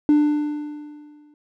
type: tone with exponential decay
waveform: triangle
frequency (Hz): 297.1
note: D4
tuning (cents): +20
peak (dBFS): -8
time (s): 0.09-1.34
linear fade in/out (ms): 1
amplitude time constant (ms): 270
effects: tanh soft clip ceiling -7 dBFS